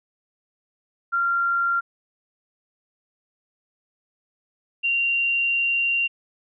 sine tone pair in turn, 1383 / 2766 Hz, F6 / F7, -17 / -17 cents, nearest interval octave, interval 1200 cents, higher second, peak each -19 dBFS, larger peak neither, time 1.12-1.81 / 4.83-6.08 s, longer second, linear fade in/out 20 ms, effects none

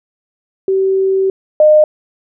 sine tone pair in turn, 383.9 / 610.7 Hz, G4 / D#5, -36 / -32 cents, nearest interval minor sixth, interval 804 cents, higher second, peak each -10 / -4 dBFS, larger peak second, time 0.68-1.3 / 1.6-1.84 s, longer first, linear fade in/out 2 ms, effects none

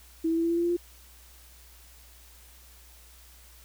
sine tone with pitch steps, 325.5 / 328.7 / 332 / 335.2 / 338.5 / 341.9 / 345.3 / 348.7 Hz, E4 / E4 / E4 / E4 / E4 / F4 / F4 / F4, -22 / -5 / +12 / +29 / +46 / -37 / -20 / -3 cents, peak -23 dBFS, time 0.24-0.768 s, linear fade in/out 10 ms, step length 66 ms, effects added 60 Hz sine -53 dBFS peak until 3.64 s + white hiss -55 dBFS RMS until 3.64 s

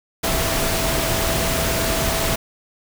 sine tone in noise, 659.3 Hz, E5, in tune, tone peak -27 dBFS, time 0.23-2.36 s, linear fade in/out 10 ms, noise pink, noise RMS -21 dBFS, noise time 0.23-2.36 s, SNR -9 dB, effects none

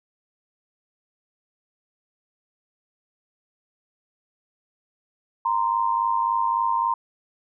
sine tone pair together, 932.3 / 1035.9 Hz, A#5 / C6, 0 / -18 cents, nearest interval major second, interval 182 cents, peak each -22 / -23 dBFS, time 5.45-6.94 s, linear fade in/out 5 ms, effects none

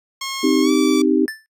10% pulse tone with pitch glide, 1080 to 1157.5 Hz, C#6 to D6, -45 to -25 cents, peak -16 dBFS, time 0.21-1.02 s, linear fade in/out 5 ms, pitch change +120 cents, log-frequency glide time 0.62-0.71 s
sine chord, C minor, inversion none, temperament equal, 261.6 / 311.1 / 392 Hz, C4 / Eb4 / G4, 0 / 0 / 0 cents, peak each -17 / -16 / -19 dBFS, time 0.43-1.26 s, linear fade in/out 10 ms
square tone with exponential decay, 1760 Hz, A6, in tune, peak -22 dBFS, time 1.28-1.46 s, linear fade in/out 0 ms, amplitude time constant 39 ms
effects noise-tail reverb RT60 0.1 s tail -22 dB re dry + resampled to 32000 Hz

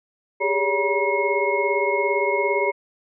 sine tone cluster, 395.5 / 413 / 566 / 958 / 2165 Hz, G4 / G#4 / C#5 / A#5 / C#7, +15 / -10 / +36 / +47 / -41 cents, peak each -25 dBFS, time 0.4-2.72 s, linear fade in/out 20 ms, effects none

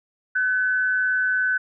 sine tone pair together, 1510.3 / 1713 Hz, F#6 / A6, +35 / -47 cents, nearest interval major second, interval 218 cents, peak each -19 / -30 dBFS, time 0.35-1.58 s, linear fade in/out 10 ms, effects none

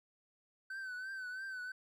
triangle tone with vibrato, 1526 Hz, G6, 47 cents flat, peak -39 dBFS, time 0.7-1.72 s, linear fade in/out 5 ms, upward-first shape triangle, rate 3 Hz, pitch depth 69 cents each way, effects none

